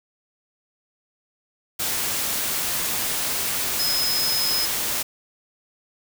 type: tone in noise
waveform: sine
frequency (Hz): 5110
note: D#8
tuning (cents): +45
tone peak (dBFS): -22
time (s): 3.79-4.66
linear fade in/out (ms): 10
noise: white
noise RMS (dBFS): -25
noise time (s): 1.79-5.03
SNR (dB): 0
effects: none